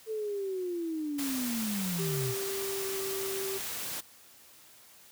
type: linear sweep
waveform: sine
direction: down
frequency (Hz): 445.9 to 116.54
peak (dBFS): -31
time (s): 0.06-2.35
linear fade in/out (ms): 50
type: noise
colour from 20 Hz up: white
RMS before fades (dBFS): -37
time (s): 1.18-4.01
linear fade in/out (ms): 10
type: tone with pitch glide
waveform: triangle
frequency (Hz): 392 to 388.2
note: G4 to G4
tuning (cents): 0 to -17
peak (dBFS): -32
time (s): 1.98-3.59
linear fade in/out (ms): 20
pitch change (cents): -17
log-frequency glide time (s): 2.73-2.86
effects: white hiss -56 dBFS RMS until 5.11 s + high-pass 60 Hz 12 dB/octave